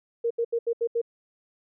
sine tone bursts, 466.2 Hz, A#4, in tune, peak -22 dBFS, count 6, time 0.24-1.016 s, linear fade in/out 10 ms, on 66 ms, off 76 ms, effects none

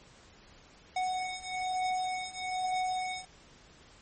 square beating tone pair, 740 / 741.1 Hz, F#5 / F#5, 0 / +3 cents, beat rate 1.1 Hz, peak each -36 / -34 dBFS, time 0.96-3.25 s, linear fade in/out 5 ms, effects pink hiss -57 dBFS RMS until 4.01 s + MP3 32 kbps

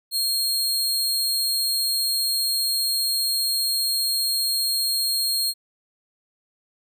sawtooth tone, 4245 Hz, C8, 24 cents sharp, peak -18 dBFS, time 0.11-5.54 s, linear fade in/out 50 ms, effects none

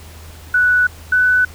sine tone pair in turn, 1480 / 1495.5 Hz, F#6 / F#6, 0 / +18 cents, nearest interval unison, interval 18 cents, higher second, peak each -10 dBFS, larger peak neither, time 0.54-0.87 / 1.12-1.45 s, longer neither, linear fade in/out 5 ms, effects added 80 Hz sine -36 dBFS peak until 1.54 s + pink hiss -41 dBFS RMS until 1.54 s

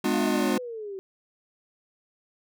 square chord, G# diminished seventh, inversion none, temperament just, 207.7 / 249.2 / 299 / 358.8 Hz, G#3 / B3 / D4 / F4, 0 / +16 / +31 / +47 cents, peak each -29 dBFS, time 0.04-0.58 s, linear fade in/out 5 ms
sine exponential sweep, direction down, 716 to 376.3 Hz, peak -33 dBFS, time 0.13-0.99 s, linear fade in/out 0 ms
effects none

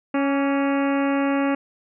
harmonic tone with a mistuned harmonic, 277.4 Hz, C#4, 1 cent sharp, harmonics 1 / 2 / 3 / 4 / 5 / 6 / 7 / 8 / 9 / 10, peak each -20 / -26 / -30 / -32 / -34 / -36 / -37 / -38 / -39 / -40 dBFS, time 0.14-1.55 s, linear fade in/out 5 ms, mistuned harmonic 4, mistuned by +44 cents, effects none

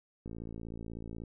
click train, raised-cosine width 3 ms, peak -30 dBFS, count 56, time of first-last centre 0.26-1.237 s, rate 56.3 Hz, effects none

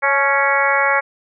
harmonic tone with a mistuned harmonic, 277.2 Hz, C#4, in tune, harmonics 2 / 3 / 4 / 5 / 6 / 7 / 8, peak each -21 / -21 / -21 / -21 / -21 / -21 / -21 dBFS, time 0.02-1.01 s, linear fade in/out 20 ms, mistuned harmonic 3, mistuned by +37 cents, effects none

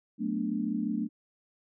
sine chord, B minor seventh, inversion second, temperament equal with one note detuned, 185 / 220 / 246.1 / 293.7 Hz, F#3 / A3 / B3 / D4, 0 / 0 / -6 / 0 cents, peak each -37 / -31 / -35 / -34 dBFS, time 0.18-1.09 s, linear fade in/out 50 ms, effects none

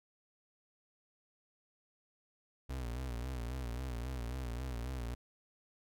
35% pulse tone with vibrato, 61.74 Hz, B1, in tune, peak -36 dBFS, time 2.69-5.15 s, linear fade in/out 10 ms, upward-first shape sine, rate 3.7 Hz, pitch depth 110 cents each way, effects none

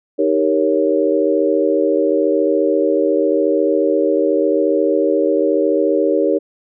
sine chord, Eb dominant seventh, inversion none, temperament equal, 311.1 / 392 / 466.2 / 554.4 Hz, Eb4 / G4 / Bb4 / Db5, 0 / 0 / 0 / 0 cents, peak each -18 dBFS, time 0.18-6.39 s, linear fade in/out 20 ms, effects none

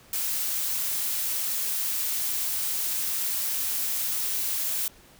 blue noise, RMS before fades -28 dBFS, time 0.13-4.88 s, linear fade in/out 2 ms, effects pink hiss -54 dBFS RMS until 5.19 s

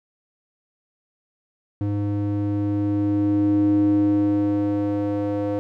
square tone with band-pass filter sweep, 102.2 Hz, G#2, 27 cents flat, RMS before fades -21 dBFS, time 1.81-5.59 s, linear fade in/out 0 ms, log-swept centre 210 to 430 Hz, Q 4.3, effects none

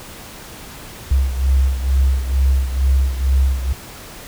sine beating tone pair, 66 / 68.2 Hz, C2 / C#2, +16 / -28 cents, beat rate 2.2 Hz, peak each -14 / -19 dBFS, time 1.11-3.73 s, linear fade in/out 5 ms, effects pink hiss -36 dBFS RMS until 4.27 s

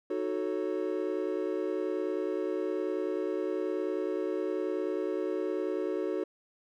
triangle chord, D# half-diminished seventh, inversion none, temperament equal with one note detuned, 311.1 / 370 / 440 / 551.8 Hz, D#4 / F#4 / A4 / C#5, 0 / 0 / 0 / -8 cents, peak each -34 / -31 / -33 / -36 dBFS, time 0.1-6.24 s, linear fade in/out 5 ms, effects none

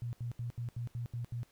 sine tone bursts, 119.3 Hz, A#2, 41 cents sharp, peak -35 dBFS, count 8, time 0.02-1.432 s, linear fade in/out 0 ms, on 110 ms, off 76 ms, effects pink hiss -68 dBFS RMS until 1.51 s

